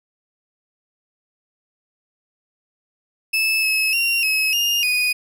35% pulse tone with pitch steps, 2616 / 2581 / 2758 / 2568 / 2825 / 2479 Hz, E7 / E7 / F7 / E7 / F7 / D#7, -14 / -37 / -22 / -46 / +19 / -7 cents, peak -15 dBFS, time 3.33-5.13 s, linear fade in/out 10 ms, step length 300 ms, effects none

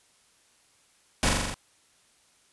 pink noise with echo, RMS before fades -23 dBFS, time 1.23-1.29 s, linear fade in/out 0 ms, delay 42 ms, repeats 6, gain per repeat -2 dB, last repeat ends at 1.542 s, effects white hiss -63 dBFS RMS until 2.52 s + resampled to 24000 Hz

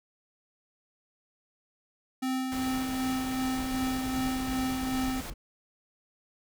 square tone with tremolo, 259.9 Hz, C4, 11 cents flat, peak -28 dBFS, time 2.22-5.21 s, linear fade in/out 10 ms, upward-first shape sine, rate 2.6 Hz, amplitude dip 35%
pink noise, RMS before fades -40 dBFS, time 2.52-5.3 s, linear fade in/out 0 ms
brown noise bursts, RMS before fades -40 dBFS, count 16, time 3.57-5.34 s, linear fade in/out 10 ms, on 90 ms, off 22 ms
effects none

